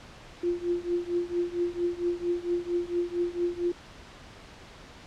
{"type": "tone with tremolo", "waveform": "sine", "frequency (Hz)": 349.1, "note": "F4", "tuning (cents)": -1, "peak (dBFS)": -22, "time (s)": [0.43, 3.72], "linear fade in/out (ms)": 5, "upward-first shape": "triangle", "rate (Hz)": 4.4, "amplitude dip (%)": 95, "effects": ["pink hiss -48 dBFS RMS until 5.06 s", "low-pass 5000 Hz 12 dB/octave"]}